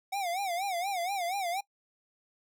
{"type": "tone with vibrato", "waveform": "square", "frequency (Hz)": 742, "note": "F#5", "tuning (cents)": 5, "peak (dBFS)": -31, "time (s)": [0.12, 1.61], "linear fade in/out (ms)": 10, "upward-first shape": "sine", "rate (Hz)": 4.2, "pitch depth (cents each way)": 150, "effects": ["noise-tail reverb RT60 0.1 s tail -22 dB re dry"]}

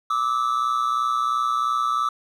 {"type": "tone pair together", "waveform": "triangle", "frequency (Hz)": [1173.1, 1296], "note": ["D6", "E6"], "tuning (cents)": [-2, -30], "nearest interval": "major second", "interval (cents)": 172, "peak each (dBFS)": [-21, -21], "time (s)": [0.1, 2.09], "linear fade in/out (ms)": 5, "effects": []}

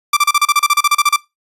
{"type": "tone bursts", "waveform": "sawtooth", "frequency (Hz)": 1174.7, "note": "D6", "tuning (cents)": 0, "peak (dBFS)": -5, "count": 15, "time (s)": [0.13, 1.162], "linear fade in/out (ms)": 5, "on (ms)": 38, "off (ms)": 33, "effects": ["noise-tail reverb RT60 0.2 s tail -20 dB re dry", "resampled to 32000 Hz"]}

